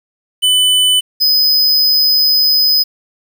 square tone pair in turn, 3000 / 5024 Hz, F#7 / D#8, +23 / +16 cents, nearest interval major sixth, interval 893 cents, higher second, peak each -9 dBFS, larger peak neither, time 0.42-1.01 / 1.2-2.84 s, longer second, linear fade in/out 20 ms, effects 7-bit

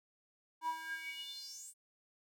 square tone with high-pass filter sweep, 322.2 Hz, E4, 39 cents flat, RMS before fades -44 dBFS, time 0.61-1.74 s, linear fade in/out 50 ms, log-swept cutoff 830 to 8900 Hz, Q 8.9, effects none

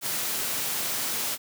white high-pass noise, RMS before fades -29 dBFS, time 0.01-1.38 s, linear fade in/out 50 ms, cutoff 110 Hz, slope 24 dB/octave, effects none

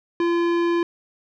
sine tone with tanh clipping, 342.1 Hz, F4, 36 cents flat, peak -20 dBFS, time 0.2-0.83 s, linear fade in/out 2 ms, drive 17 dB, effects none

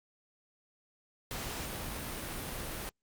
pink noise, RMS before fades -39 dBFS, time 1.31-2.89 s, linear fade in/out 0 ms, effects Opus 48 kbps

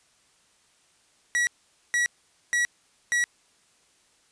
45% pulse tone bursts, 1928 Hz, B6, 42 cents flat, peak -21 dBFS, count 4, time 1.35-3.24 s, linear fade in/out 0 ms, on 120 ms, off 470 ms, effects white hiss -63 dBFS RMS until 4.31 s + resampled to 22050 Hz

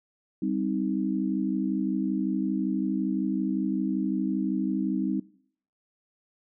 sine chord, C minor, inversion second, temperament just, 196.22 / 261.6 / 314 Hz, G3 / C4 / Eb4, +2 / 0 / +16 cents, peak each -29 dBFS, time 0.42-5.2 s, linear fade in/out 5 ms, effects noise-tail reverb RT60 0.6 s tail -21 dB re dry

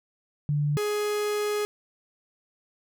sine / 45% pulse tone pair in turn, 146.83 / 417.6 Hz, D3 / G#4, 0 / +10 cents, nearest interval octave + tritone, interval 1810 cents, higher second, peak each -22 / -25 dBFS, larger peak first, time 0.49-0.77 / 0.77-1.65 s, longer second, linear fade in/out 0 ms, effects none

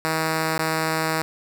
5% pulse tone with dropouts, 159.6 Hz, D#3, 44 cents sharp, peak -10 dBFS, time 0.05-1.22 s, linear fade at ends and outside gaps 0 ms, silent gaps 0.58-0.591 s, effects none

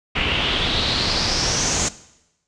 pink noise with low-pass filter sweep, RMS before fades -21 dBFS, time 0.15-1.89 s, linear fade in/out 10 ms, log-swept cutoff 2700 to 7000 Hz, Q 5.1, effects noise-tail reverb RT60 0.9 s tail -18 dB re dry + resampled to 22050 Hz

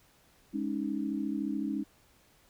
sine chord, Ab suspended fourth, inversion none, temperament equal, 207.7 / 277.2 / 311.1 Hz, Ab3 / Db4 / Eb4, 0 / 0 / 0 cents, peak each -35 / -34 / -35 dBFS, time 0.53-1.84 s, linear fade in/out 20 ms, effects pink hiss -64 dBFS RMS until 2.49 s

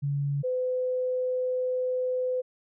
sine tone pair in turn, 141.9 / 506.7 Hz, C#3 / B4, +41 / +44 cents, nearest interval octave + minor seventh, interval 2203 cents, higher second, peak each -25 dBFS, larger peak neither, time 0.02-0.43 / 0.43-2.42 s, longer second, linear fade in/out 20 ms, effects none

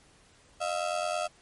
35% pulse ring-modulated tone, 659.3 Hz, E5, in tune, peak -24 dBFS, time 0.6-1.28 s, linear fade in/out 20 ms, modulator 44.6 Hz, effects pink hiss -60 dBFS RMS until 1.41 s + MP3 48 kbps

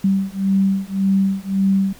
sine beating tone pair, 193.3 / 195.1 Hz, G3 / G3, -24 / -8 cents, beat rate 1.8 Hz, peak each -18 dBFS, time 0.04-1.93 s, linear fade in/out 5 ms, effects pink hiss -45 dBFS RMS until 1.99 s

